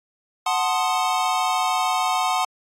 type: chord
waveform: square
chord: F# diminished seventh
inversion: none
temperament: equal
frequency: 740 / 880 / 1046.5 / 1244.5 Hz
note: F#5 / A5 / C6 / Eb6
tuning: 0 / 0 / 0 / 0 cents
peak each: -24 / -27 / -26 / -28 dBFS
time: 0.46-2.45 s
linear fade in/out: 5 ms
effects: low-pass 10000 Hz 12 dB/octave + AAC 64 kbps